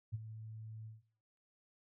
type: tone with ADSR envelope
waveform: sine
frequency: 110 Hz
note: A2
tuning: in tune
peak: -34 dBFS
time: 0.12-1.03 s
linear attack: 24 ms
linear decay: 26 ms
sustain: -11 dB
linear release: 170 ms
effects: noise-tail reverb RT60 1.0 s tail -23 dB re dry